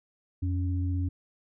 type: tone pair together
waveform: sine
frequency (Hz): 87.75 / 278.6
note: F2 / C#4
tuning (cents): +9 / +9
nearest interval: octave + minor sixth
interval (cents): 2000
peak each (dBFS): -26 / -35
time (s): 0.42-1.09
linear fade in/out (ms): 10
effects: none